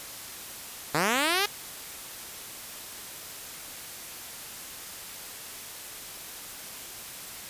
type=linear sweep; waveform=5% pulse; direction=up; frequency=138.59 to 420 Hz; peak=-12 dBFS; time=0.94-1.46 s; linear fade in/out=5 ms; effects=white hiss -41 dBFS RMS until 7.49 s + resampled to 32000 Hz